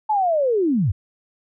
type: linear sweep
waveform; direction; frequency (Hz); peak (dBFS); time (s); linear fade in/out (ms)
sine; down; 880 to 77.78; -16; 0.09-0.92; 10
effects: none